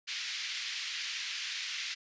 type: band-pass noise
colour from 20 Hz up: pink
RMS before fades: -38 dBFS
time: 0.07-1.95 s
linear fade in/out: 20 ms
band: 2000 to 5700 Hz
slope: 24 dB/octave
effects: resampled to 16000 Hz